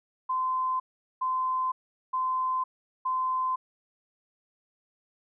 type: tone bursts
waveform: sine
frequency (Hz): 1031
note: C6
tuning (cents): -26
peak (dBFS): -25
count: 4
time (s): 0.29-3.56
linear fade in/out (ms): 10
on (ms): 510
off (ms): 410
effects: none